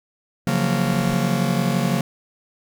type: noise with exponential growth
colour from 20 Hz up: brown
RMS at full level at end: -35 dBFS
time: 0.45-1.14 s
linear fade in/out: 0 ms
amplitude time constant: 150 ms
type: chord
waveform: 45% pulse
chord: Gb major seventh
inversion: second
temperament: just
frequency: 138.75 / 173.43 / 185 / 231.2 Hz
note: Db3 / F3 / Gb3 / Bb3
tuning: +2 / -12 / 0 / -14 cents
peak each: -24 dBFS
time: 0.47-2.01 s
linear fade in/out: 2 ms
effects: none